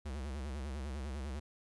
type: tone with vibrato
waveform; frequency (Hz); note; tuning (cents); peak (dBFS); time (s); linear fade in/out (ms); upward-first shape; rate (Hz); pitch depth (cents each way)
square; 69.3; C#2; 0; -39; 0.05-1.4; 10; sine; 10; 160
effects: resampled to 24000 Hz + 13-bit